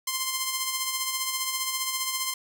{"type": "tone with tremolo", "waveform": "5% pulse", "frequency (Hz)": 1046.5, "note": "C6", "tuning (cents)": 0, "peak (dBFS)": -13, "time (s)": [0.07, 2.34], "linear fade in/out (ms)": 5, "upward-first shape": "sine", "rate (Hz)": 15, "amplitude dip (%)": 45, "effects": []}